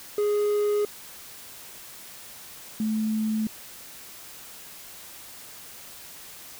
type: tone pair in turn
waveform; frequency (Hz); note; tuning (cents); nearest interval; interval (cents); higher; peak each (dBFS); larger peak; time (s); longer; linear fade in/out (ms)
triangle / sine; 415.2 / 217.7; G#4 / A3; 0 / -18; major seventh; 1118; first; -19 / -23; first; 0.18-0.85 / 2.8-3.47; neither; 2
effects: white hiss -44 dBFS RMS until 6.59 s